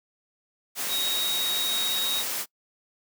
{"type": "tone in noise", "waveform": "sine", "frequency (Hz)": 3777, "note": "A#7", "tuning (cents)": 22, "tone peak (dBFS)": -26, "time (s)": [0.88, 2.24], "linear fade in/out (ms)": 50, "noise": "white", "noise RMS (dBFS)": -30, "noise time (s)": [0.75, 2.46], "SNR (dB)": 1, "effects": ["noise-tail reverb RT60 0.1 s tail -24 dB re dry", "high-pass 200 Hz 12 dB/octave"]}